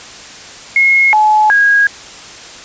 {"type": "tone with pitch steps", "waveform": "sine", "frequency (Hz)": [2163, 855, 1641], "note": ["C#7", "A5", "G#6"], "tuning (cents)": [-43, -50, -21], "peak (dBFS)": -6, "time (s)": [0.76, 1.87], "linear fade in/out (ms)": 2, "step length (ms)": 370, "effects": ["white hiss -32 dBFS RMS until 2.64 s", "resampled to 16000 Hz"]}